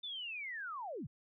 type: linear sweep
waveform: sine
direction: down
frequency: 3586 to 90.2 Hz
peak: -40 dBFS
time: 0.03-1.07 s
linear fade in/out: 10 ms
effects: none